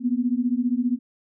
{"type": "beating tone pair", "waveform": "sine", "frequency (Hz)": [238, 253], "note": ["A#3", "B3"], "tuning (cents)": [36, 42], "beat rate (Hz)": 15, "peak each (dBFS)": -23, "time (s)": [0, 0.99], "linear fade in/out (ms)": 50, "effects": []}